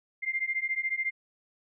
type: beating tone pair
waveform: sine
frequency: 2093 / 2107 Hz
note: C7 / C7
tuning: 0 / +12 cents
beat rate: 14 Hz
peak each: -31 dBFS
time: 0.22-1.11 s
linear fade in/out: 20 ms
effects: none